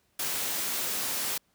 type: high-pass noise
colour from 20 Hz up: white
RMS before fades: -31 dBFS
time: 0.19-1.38 s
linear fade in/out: 5 ms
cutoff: 130 Hz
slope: 12 dB/octave
effects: pink hiss -70 dBFS RMS until 1.54 s + high-pass 60 Hz 12 dB/octave